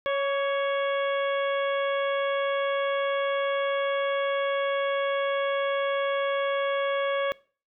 harmonic tone with a mistuned harmonic, 554.4 Hz, C#5, in tune, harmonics 1 / 2 / 3 / 4 / 5 / 6, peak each -25 / -31 / -34 / -37 / -42 / -39 dBFS, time 0.06-7.32 s, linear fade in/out 0 ms, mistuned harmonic 2, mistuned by +25 cents, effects noise-tail reverb RT60 0.4 s tail -21 dB re dry

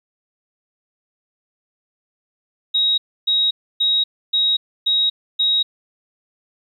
sine tone bursts, 3798 Hz, A#7, 32 cents sharp, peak -14 dBFS, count 6, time 2.74-5.63 s, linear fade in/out 10 ms, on 240 ms, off 290 ms, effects 9-bit

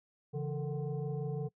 sine tone with frequency modulation, 138.59 Hz, C#3, in tune, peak -33 dBFS, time 0.33-1.49 s, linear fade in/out 20 ms, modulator 303 Hz, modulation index 1.1, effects noise-tail reverb RT60 0.1 s tail -23 dB re dry

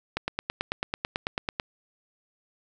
click train, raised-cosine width 0.3 ms, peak -11 dBFS, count 14, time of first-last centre 0.17-1.599 s, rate 9.1 Hz, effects none

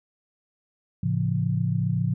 sine chord, A augmented, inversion none, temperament just, 110 / 137.5 / 171.88 Hz, A2 / C#3 / E#3, 0 / -14 / -27 cents, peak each -26 dBFS, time 1.03-2.14 s, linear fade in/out 5 ms, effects none

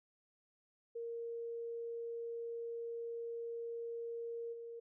sine tone with level steps, 465.4 Hz, A#4, 3 cents flat, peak -40 / -45 dBFS, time 0.95-4.8 s, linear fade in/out 10 ms, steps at 4.52 s, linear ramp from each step 20 ms, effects none

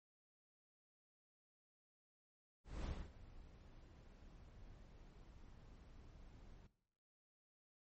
brown noise with ADSR envelope, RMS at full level -42 dBFS, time 2.64-6.67 s, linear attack 210 ms, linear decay 240 ms, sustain -18 dB, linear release 6 ms, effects noise-tail reverb RT60 0.8 s tail -17 dB re dry + MP3 32 kbps

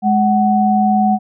sine tone pair together, 209.5 / 746.6 Hz, G#3 / F#5, +15 / +15 cents, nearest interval octave + minor seventh, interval 2200 cents, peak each -13 dBFS, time 0.02-1.19 s, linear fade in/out 50 ms, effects none

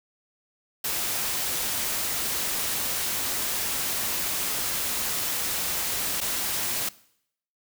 white noise with dropouts, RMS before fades -28 dBFS, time 0.84-6.89 s, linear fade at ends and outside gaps 5 ms, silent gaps 6.205-6.212 s, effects noise-tail reverb RT60 0.7 s tail -20 dB re dry

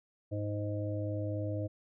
harmonic tone, 103.83 Hz, G#2, in tune, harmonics 1 / 3 / 5 / 6, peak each -34 / -39 / -41 / -42 dBFS, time 0.31-1.68 s, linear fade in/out 20 ms, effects none

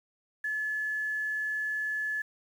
sine tone with quantisation, 1719 Hz, A6, 41 cents flat, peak -29 dBFS, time 0.44-2.22 s, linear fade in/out 5 ms, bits 9, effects none

